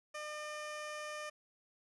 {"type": "tone", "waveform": "15% pulse", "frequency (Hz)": 603, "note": "D5", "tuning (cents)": 46, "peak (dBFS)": -35, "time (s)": [0.14, 1.3], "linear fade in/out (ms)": 10, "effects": ["resampled to 22050 Hz", "11-bit"]}